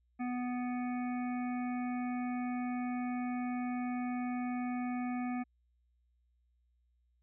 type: harmonic tone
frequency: 247.3 Hz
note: B3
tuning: 3 cents sharp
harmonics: 1 / 3 / 5 / 7 / 9 / 10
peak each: -34 / -42 / -49 / -53 / -50 / -57 dBFS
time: 0.19-5.44 s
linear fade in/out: 20 ms
effects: added 60 Hz sine -70 dBFS peak until 7.22 s